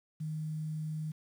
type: tone with quantisation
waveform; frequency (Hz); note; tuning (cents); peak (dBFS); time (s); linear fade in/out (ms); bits
sine; 155.4; D#3; -2; -34; 0.2-1.12; 10; 10
effects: none